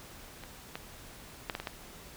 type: clicks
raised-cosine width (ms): 0.3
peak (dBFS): -28 / -21 / -16 / -18 / -21 / -18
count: 6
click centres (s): 0.437 / 0.755 / 1.498 / 1.551 / 1.6 / 1.672
effects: pink hiss -50 dBFS RMS until 2.16 s